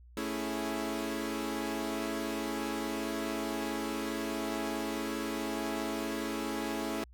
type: chord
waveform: sawtooth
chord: A major seventh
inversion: none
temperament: equal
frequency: 220 / 277.2 / 329.6 / 415.3 Hz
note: A3 / C#4 / E4 / G#4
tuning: 0 / 0 / 0 / 0 cents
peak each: -35 / -34 / -34 / -37 dBFS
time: 0.17-7.04 s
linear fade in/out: 2 ms
effects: added 60 Hz sine -52 dBFS peak until 7.13 s